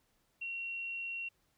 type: tone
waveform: sine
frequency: 2738 Hz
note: F7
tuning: 35 cents flat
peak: -37 dBFS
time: 0.41-1.29 s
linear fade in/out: 10 ms
effects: pink hiss -75 dBFS RMS until 1.57 s